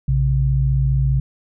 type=tone pair together; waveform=sine; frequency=59.63 / 134.8 Hz; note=A#1 / C#3; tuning=+40 / -48 cents; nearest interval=octave + major second; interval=1412 cents; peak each=-18 / -16 dBFS; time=0.08-1.2 s; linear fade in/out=5 ms; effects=none